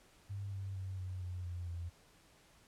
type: tone with pitch steps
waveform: sine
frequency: 99.6 / 97.16 / 94.77 / 92.45 / 90.18 / 87.97 / 85.81 Hz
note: G2 / G2 / F#2 / F#2 / F#2 / F2 / F2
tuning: +28 / -15 / +42 / -1 / -44 / +13 / -30 cents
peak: -39 dBFS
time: 0.29-1.9 s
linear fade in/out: 20 ms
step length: 230 ms
effects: pink hiss -65 dBFS RMS until 2.67 s + low-pass 11000 Hz 12 dB/octave